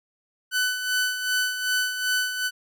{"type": "tone with tremolo", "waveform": "sawtooth", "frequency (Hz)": 1500, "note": "F#6", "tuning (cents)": 23, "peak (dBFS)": -17, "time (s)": [0.51, 2.51], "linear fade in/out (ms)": 50, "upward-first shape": "sine", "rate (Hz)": 2.6, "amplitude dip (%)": 60, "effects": []}